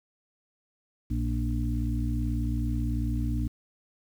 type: harmonic tone with a mistuned harmonic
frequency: 58.27 Hz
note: A#1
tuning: in tune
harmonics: 1 / 2 / 4 / 5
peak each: -28 / -31 / -34 / -35 dBFS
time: 1.1-3.48 s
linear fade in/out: 10 ms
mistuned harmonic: 5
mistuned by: +25 cents
effects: 9-bit